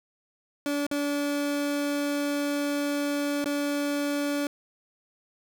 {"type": "tone with dropouts", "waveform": "30% pulse", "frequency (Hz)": 287.9, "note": "D4", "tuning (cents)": -34, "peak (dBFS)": -23, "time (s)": [0.66, 4.47], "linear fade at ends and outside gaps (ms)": 1, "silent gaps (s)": [[0.866, 0.913], [3.443, 3.458]], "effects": []}